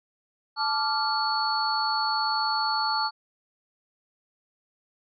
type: tone cluster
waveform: sine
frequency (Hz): 874 / 1170 / 1391 / 4419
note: A5 / D6 / F6 / C#8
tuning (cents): -12 / -7 / -7 / -6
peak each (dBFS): -27 / -31 / -31 / -28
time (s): 0.56-3.11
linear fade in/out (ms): 50
effects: none